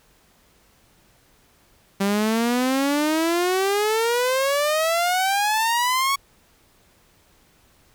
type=exponential sweep; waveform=sawtooth; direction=up; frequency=194.7 to 1121 Hz; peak=-15 dBFS; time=2-6.16 s; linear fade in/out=10 ms; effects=pink hiss -58 dBFS RMS until 7.94 s